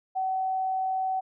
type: tone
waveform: sine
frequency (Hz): 757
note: F#5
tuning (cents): +39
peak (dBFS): -25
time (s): 0.15-1.21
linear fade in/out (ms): 20
effects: none